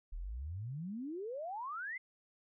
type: exponential sweep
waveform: sine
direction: up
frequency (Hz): 35.7 to 2124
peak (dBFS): -39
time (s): 0.12-1.98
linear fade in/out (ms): 10
effects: none